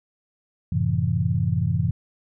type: chord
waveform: sine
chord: F# half-diminished seventh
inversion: none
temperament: just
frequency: 92.5 / 111 / 133.2 / 166.5 Hz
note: F#2 / A2 / C3 / E3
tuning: 0 / +16 / +31 / +18 cents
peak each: -25 dBFS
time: 0.72-1.91 s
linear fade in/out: 5 ms
effects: none